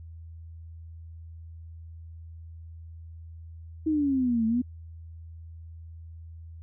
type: exponential two-way sweep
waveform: sine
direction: down then up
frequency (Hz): 320 to 220 to 253.8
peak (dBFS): -22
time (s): 3.86-4.62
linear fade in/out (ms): 10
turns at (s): 4.46
effects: added 82 Hz sine -41 dBFS peak until 6.62 s